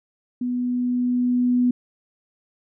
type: tone with level ramp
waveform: sine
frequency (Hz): 246.9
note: B3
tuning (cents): 0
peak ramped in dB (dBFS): -22 to -15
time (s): 0.41-1.71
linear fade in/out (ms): 5
effects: none